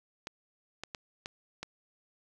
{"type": "clicks", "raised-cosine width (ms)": 0.2, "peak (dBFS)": -21, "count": 5, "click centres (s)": [0.271, 0.836, 0.948, 1.259, 1.63], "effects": []}